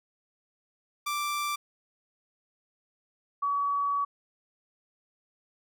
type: tone pair in turn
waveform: sawtooth / sine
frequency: 1174.7 / 1134.6 Hz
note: D6 / C#6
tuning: 0 / +40 cents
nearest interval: minor second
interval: 60 cents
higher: first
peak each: -25 dBFS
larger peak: neither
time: 1.06-1.56 / 3.42-4.05 s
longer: second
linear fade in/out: 10 ms
effects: none